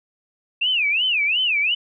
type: tone with vibrato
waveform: sine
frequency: 2637 Hz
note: E7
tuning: in tune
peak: -17 dBFS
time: 0.61-1.75 s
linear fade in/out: 10 ms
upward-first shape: sine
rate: 2.8 Hz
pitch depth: 260 cents each way
effects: none